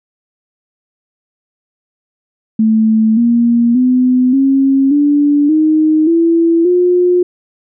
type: tone with pitch steps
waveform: sine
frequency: 220 / 235.8 / 252.7 / 270.9 / 290.3 / 311.1 / 333.5 / 357.4 Hz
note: A3 / A#3 / B3 / C#4 / D4 / D#4 / E4 / F4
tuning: 0 / +20 / +40 / -40 / -20 / 0 / +20 / +40 cents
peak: -7 dBFS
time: 2.59-7.23 s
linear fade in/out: 5 ms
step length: 580 ms
effects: none